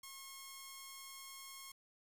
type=tone; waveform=5% pulse; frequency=1082 Hz; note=C#6; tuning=42 cents flat; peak=-38 dBFS; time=0.03-1.72 s; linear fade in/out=5 ms; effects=11-bit